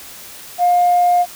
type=tone; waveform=sine; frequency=709 Hz; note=F5; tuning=26 cents sharp; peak=-9 dBFS; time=0.58-1.26 s; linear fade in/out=50 ms; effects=tanh soft clip ceiling -6 dBFS + white hiss -36 dBFS RMS until 1.35 s